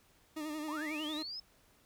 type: tone with vibrato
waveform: 40% pulse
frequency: 305.6 Hz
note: D#4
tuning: 31 cents flat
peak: -37 dBFS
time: 0.36-1.23 s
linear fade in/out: 10 ms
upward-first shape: sine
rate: 11 Hz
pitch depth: 56 cents each way
type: linear sweep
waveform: sine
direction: up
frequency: 830.6 to 5274 Hz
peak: -40 dBFS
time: 0.68-1.4 s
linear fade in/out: 5 ms
effects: pink hiss -67 dBFS RMS until 1.85 s